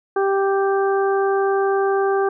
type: harmonic tone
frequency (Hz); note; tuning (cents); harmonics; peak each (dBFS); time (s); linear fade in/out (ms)
392; G4; 0; 1 / 2 / 3 / 4; -17 / -23 / -27 / -29; 0.16-2.29; 5
effects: none